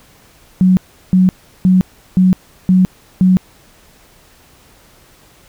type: tone bursts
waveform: sine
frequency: 185 Hz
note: F#3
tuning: in tune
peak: -6 dBFS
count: 6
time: 0.61-3.37 s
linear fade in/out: 0 ms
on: 160 ms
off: 360 ms
effects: pink hiss -47 dBFS RMS until 5.48 s